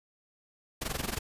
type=noise with amplitude modulation; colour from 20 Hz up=pink; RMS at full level=-31 dBFS; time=0.81-1.19 s; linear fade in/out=10 ms; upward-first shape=sine; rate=22.3 Hz; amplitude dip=85%; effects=resampled to 32000 Hz